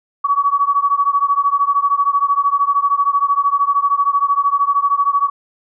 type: beating tone pair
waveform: sine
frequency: 1127 / 1140 Hz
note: C#6 / C#6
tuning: +28 / +48 cents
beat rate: 13 Hz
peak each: -15 / -16 dBFS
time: 0.24-5.3 s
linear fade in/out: 10 ms
effects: none